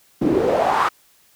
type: noise with band-pass filter sweep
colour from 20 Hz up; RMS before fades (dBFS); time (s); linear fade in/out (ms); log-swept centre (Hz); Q
pink; -18; 0.21-0.89; 10; 260 to 1300; 4
effects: white hiss -56 dBFS RMS until 1.35 s